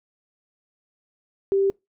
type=tone; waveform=sine; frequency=392 Hz; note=G4; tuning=in tune; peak=-17 dBFS; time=1.52-1.7 s; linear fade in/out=0 ms; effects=noise-tail reverb RT60 0.2 s tail -25 dB re dry